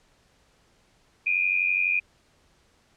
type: tone pair together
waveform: sine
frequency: 2395 / 2487 Hz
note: D7 / D#7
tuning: +33 / -1 cents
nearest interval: minor second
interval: 66 cents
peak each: -24 dBFS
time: 1.26-2 s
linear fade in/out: 10 ms
effects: pink hiss -63 dBFS RMS until 2.96 s + low-pass 8000 Hz 12 dB/octave